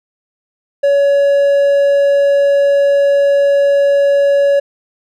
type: tone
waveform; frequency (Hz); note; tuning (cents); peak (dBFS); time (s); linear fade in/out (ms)
triangle; 563; C#5; +27; -6; 0.83-4.6; 10
effects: none